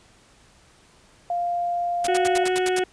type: tone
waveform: sine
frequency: 698.5 Hz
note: F5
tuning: in tune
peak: -22 dBFS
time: 1.3-2.44 s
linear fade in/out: 2 ms
type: noise bursts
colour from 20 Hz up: white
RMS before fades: -26 dBFS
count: 8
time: 2.04-2.793 s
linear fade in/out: 5 ms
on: 32 ms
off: 71 ms
type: harmonic tone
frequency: 368 Hz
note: F#4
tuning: 9 cents flat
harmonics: 1 / 2 / 4 / 5 / 6 / 7 / 8 / 9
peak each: -21 / -27 / -33 / -35 / -37 / -38 / -39 / -40 dBFS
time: 2.08-2.84 s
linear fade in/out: 5 ms
effects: pink hiss -55 dBFS RMS until 2.92 s + resampled to 22050 Hz